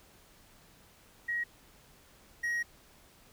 sine / triangle tone pair in turn, 1897 / 1890.3 Hz, A#6 / A#6, +30 / +24 cents, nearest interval unison, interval 6 cents, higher first, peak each -30 / -28 dBFS, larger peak second, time 1.28-1.44 / 2.43-2.63 s, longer second, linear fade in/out 10 ms, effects pink hiss -60 dBFS RMS until 3.32 s

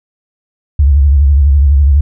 sine tone with vibrato, 70.5 Hz, C#2, 30 cents sharp, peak -4 dBFS, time 0.79-2.01 s, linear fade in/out 5 ms, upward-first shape sine, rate 12 Hz, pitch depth 110 cents each way, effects none

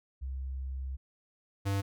sine / square tone pair in turn, 66 / 98.89 Hz, C2 / G2, +16 / +16 cents, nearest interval perfect fifth, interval 700 cents, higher second, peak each -34 / -29 dBFS, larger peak second, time 0.21-0.97 / 1.65-1.82 s, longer first, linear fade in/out 20 ms, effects none

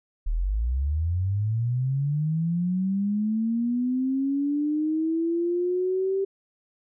sine linear sweep, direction up, 35.49 to 392 Hz, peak -22 dBFS, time 0.26-6.25 s, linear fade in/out 10 ms, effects none

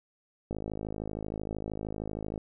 click train, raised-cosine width 2 ms, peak -22 dBFS, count 100, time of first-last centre 0.51-2.378 s, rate 53 Hz, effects none

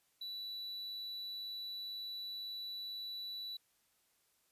triangle tone, 3951 Hz, B7, in tune, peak -40 dBFS, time 0.21-3.57 s, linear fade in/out 5 ms, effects white hiss -75 dBFS RMS until 4.51 s + resampled to 32000 Hz

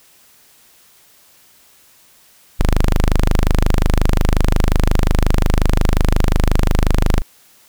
sawtooth tone, 25.6 Hz, G#0, 24 cents flat, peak -7 dBFS, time 2.59-7.22 s, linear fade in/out 10 ms, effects white hiss -50 dBFS RMS until 7.68 s

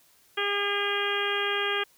harmonic tone, 405.2 Hz, G#4, 43 cents flat, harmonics 1 / 2 / 3 / 4 / 5 / 6 / 7 / 8, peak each -31 / -37 / -33 / -31 / -35 / -35 / -35 / -33 dBFS, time 0.37-1.84 s, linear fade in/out 10 ms, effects white hiss -61 dBFS RMS until 1.97 s

